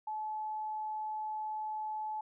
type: tone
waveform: sine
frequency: 861 Hz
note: A5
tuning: 38 cents flat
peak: -35 dBFS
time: 0.07-2.21 s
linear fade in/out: 5 ms
effects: none